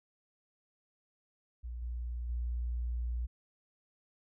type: tone with level steps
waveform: sine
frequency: 59.7 Hz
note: A#1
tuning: 42 cents sharp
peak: -38 / -35 / -32 dBFS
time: 1.63-3.27 s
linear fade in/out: 20 ms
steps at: 1.82 / 2.29 s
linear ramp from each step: 5 ms
effects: none